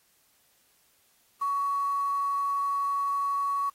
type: tone with quantisation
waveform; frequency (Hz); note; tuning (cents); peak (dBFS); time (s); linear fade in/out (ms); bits
sine; 1122; C#6; +21; -25; 1.41-3.7; 10; 8
effects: white hiss -66 dBFS RMS until 3.74 s + AAC 48 kbps